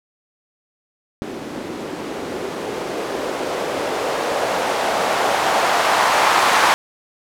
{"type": "noise with low-pass filter sweep", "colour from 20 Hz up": "violet", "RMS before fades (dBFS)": -20, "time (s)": [1.22, 6.74], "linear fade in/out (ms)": 0, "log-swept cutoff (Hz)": [280, 1000], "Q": 1.6, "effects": []}